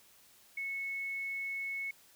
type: tone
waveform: sine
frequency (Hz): 2200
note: C#7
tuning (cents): -14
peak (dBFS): -35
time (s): 0.57-1.91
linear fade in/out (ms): 5
effects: white hiss -62 dBFS RMS until 2.15 s